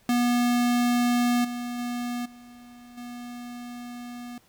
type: tone with level steps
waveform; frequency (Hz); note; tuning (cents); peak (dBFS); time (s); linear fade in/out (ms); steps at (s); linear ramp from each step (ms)
square; 242.4; B3; -32; -21 / -31 / -29 / -46 / -37; 0.09-4.38; 2; 1.44 / 1.78 / 2.25 / 2.97; 10
effects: pink hiss -61 dBFS RMS until 4.48 s